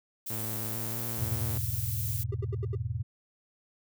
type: noise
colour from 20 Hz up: violet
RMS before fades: -36 dBFS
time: 0.26-2.24 s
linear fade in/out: 10 ms
type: tone with pitch glide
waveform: sawtooth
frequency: 110 to 114.94 Hz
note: A2 to A#2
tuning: 0 to -24 cents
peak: -32 dBFS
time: 0.3-1.58 s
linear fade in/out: 5 ms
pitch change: +76 cents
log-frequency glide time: 0.78-0.96 s
type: chord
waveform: sine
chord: E major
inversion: none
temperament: equal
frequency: 82.41 / 103.83 / 123.47 Hz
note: E2 / G#2 / B2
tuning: 0 / 0 / 0 cents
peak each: -37 / -34 / -34 dBFS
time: 1.18-3.03 s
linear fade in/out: 10 ms
type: tone bursts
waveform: triangle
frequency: 396.8 Hz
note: G4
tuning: 21 cents sharp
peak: -31 dBFS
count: 5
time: 2.32-2.753 s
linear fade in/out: 5 ms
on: 25 ms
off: 77 ms
effects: none